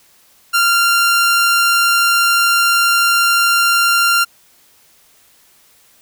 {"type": "tone", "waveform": "sawtooth", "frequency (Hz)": 1387, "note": "F6", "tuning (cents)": -12, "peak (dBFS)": -7, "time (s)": [0.53, 4.25], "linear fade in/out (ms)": 20, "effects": ["white hiss -51 dBFS RMS until 6.01 s"]}